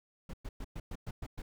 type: noise bursts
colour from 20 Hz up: brown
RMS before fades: -40 dBFS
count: 8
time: 0.29-1.42 s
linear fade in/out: 5 ms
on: 45 ms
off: 110 ms
effects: none